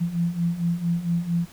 sine beating tone pair, 168.1 / 172.5 Hz, E3 / F3, +34 / -21 cents, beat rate 4.4 Hz, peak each -27 / -23 dBFS, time 0-1.46 s, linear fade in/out 20 ms, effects pink hiss -49 dBFS RMS until 1.52 s

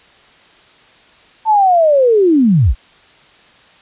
sine linear sweep, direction down, 898 to 35.79 Hz, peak -7 dBFS, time 1.45-2.75 s, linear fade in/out 50 ms, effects white hiss -46 dBFS RMS until 3.81 s + resampled to 8000 Hz

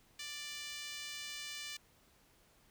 5% pulse tone with high-pass filter, 589 Hz, D5, 5 cents sharp, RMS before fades -45 dBFS, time 0.19-1.77 s, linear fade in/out 5 ms, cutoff 2100 Hz, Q 1.4, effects pink hiss -68 dBFS RMS until 2.7 s

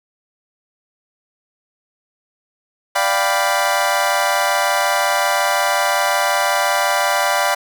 25% pulse chord, G dominant seventh, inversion second, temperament equal, 587.3 / 698.5 / 784 / 987.8 Hz, D5 / F5 / G5 / B5, 0 / 0 / 0 / 0 cents, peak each -17 dBFS, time 2.95-7.55 s, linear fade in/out 10 ms, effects none

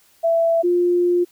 sine tone pair in turn, 665 / 352.3 Hz, E5 / F4, +15 / +15 cents, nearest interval major seventh, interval 1100 cents, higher first, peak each -14 dBFS, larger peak neither, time 0.23-0.63 / 0.63-1.25 s, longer second, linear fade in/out 20 ms, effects white hiss -56 dBFS RMS until 1.31 s

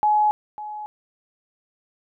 sine tone with echo, 845 Hz, G#5, 30 cents sharp, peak -15 dBFS, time 0.03-0.31 s, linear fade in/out 0 ms, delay 550 ms, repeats 1, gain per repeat -15 dB, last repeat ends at 0.86 s, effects none

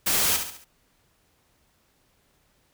white noise with echo, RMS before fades -23 dBFS, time 0.06-0.37 s, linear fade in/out 10 ms, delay 69 ms, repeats 4, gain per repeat -7 dB, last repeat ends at 0.646 s, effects pink hiss -66 dBFS RMS until 2.73 s

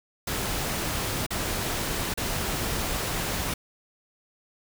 pink noise with dropouts, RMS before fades -29 dBFS, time 0.27-3.54 s, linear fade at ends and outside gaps 5 ms, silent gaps 1.265-1.305 / 2.14-2.174 s, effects none

